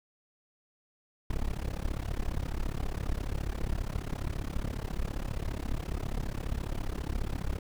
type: noise with amplitude modulation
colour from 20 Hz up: brown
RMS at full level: -29 dBFS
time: 1.3-7.59 s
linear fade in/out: 5 ms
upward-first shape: sine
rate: 34.7 Hz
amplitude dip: 95%
effects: none